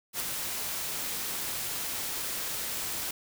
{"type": "noise with ADSR envelope", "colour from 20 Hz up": "white", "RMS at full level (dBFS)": -30, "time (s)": [0.13, 3.11], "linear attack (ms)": 70, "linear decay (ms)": 6, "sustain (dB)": -4, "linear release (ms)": 4, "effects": []}